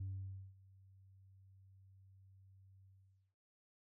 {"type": "tone with ADSR envelope", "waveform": "sine", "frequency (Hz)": 96, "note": "G2", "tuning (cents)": -36, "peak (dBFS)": -38, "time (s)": [0, 3.35], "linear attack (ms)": 8, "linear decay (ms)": 530, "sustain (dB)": -23, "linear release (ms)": 500, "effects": ["tanh soft clip ceiling -38 dBFS"]}